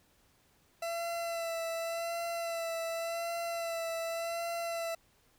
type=tone with vibrato; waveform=40% pulse; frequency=670 Hz; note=E5; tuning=28 cents sharp; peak=-33 dBFS; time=0.82-4.95 s; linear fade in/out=5 ms; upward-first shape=sine; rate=0.88 Hz; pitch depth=24 cents each way; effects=pink hiss -68 dBFS RMS until 5.38 s